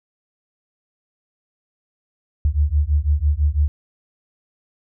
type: beating tone pair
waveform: sine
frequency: 71 / 77 Hz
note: C#2 / D#2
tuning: +42 / -17 cents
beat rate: 6 Hz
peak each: -18 dBFS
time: 2.45-3.68 s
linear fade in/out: 0 ms
effects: none